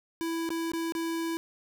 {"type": "tone with dropouts", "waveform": "square", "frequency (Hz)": 330.5, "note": "E4", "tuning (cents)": 5, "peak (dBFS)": -30, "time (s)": [0.21, 1.37], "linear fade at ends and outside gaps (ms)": 0, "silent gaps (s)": [[0.491, 0.504], [0.718, 0.735], [0.922, 0.951]], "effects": []}